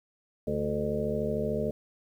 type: harmonic tone with a mistuned harmonic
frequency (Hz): 73.42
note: D2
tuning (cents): 0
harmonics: 1 / 2 / 3 / 5 / 6 / 7 / 8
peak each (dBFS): -39 / -36 / -33 / -39 / -32 / -37 / -34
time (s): 0.47-1.71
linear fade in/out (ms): 5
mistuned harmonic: 8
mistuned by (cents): +51
effects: 10-bit